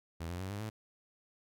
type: tone with pitch steps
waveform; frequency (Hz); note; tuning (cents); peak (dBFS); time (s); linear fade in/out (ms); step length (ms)
sawtooth; 82.6 / 88.53 / 94.88 / 101.69 / 108.99; E2 / F2 / F#2 / G#2 / A2; +4 / +24 / +44 / -36 / -16; -34; 0.2-0.7; 10; 100
effects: none